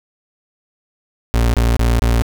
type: tone bursts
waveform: 35% pulse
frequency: 58.27 Hz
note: A#1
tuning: in tune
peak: -10 dBFS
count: 4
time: 1.34-2.221 s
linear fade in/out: 0 ms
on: 200 ms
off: 27 ms
effects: none